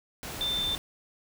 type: tone in noise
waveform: sine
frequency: 3562 Hz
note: A7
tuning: 21 cents sharp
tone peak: -27 dBFS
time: 0.41-0.75 s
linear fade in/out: 0 ms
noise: pink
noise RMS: -38 dBFS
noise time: 0.23-0.78 s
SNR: +8 dB
effects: none